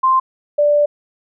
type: tone pair in turn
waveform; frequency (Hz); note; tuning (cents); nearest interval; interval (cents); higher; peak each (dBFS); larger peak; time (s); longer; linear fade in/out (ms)
sine; 1046.5 / 587.3; C6 / D5; 0 / 0; minor seventh; 1000; first; -10 / -10; neither; 0.03-0.2 / 0.58-0.86; second; 10
effects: none